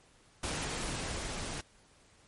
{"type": "noise with level ramp", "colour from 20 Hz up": "pink", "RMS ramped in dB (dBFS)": [-35, -39], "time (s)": [0.43, 1.61], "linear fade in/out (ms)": 5, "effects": ["pink hiss -63 dBFS RMS until 2.27 s", "MP3 48 kbps"]}